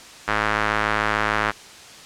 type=tone with band-pass filter; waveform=square; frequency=53.4 Hz; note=G#1; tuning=49 cents sharp; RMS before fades=-22 dBFS; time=0.27-1.52 s; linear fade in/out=20 ms; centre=1500 Hz; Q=1.7; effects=white hiss -42 dBFS RMS until 2.05 s + low-pass 7000 Hz 12 dB/octave